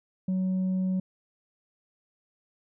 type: tone with tanh clipping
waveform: sine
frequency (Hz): 186.6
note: F#3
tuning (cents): +15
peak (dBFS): -25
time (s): 0.28-1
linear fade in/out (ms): 5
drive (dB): 2
effects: none